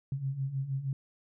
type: beating tone pair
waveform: sine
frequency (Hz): 131.3 / 137.7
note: C3 / C#3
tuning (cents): +6 / -11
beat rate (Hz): 6.4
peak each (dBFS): -37 / -32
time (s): 0.12-0.93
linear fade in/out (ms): 2
effects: none